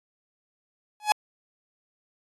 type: tone with exponential growth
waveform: 45% pulse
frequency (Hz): 844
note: G#5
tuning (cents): +28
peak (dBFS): -14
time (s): 1-1.12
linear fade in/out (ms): 1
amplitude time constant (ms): 25
effects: AAC 32 kbps